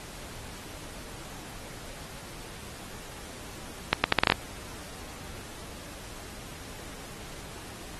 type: accelerating click train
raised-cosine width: 0.3 ms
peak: -3 dBFS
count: 8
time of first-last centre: 3.93-4.321 s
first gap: 110 ms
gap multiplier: 0.76
effects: pink hiss -44 dBFS RMS until 7.99 s + AAC 32 kbps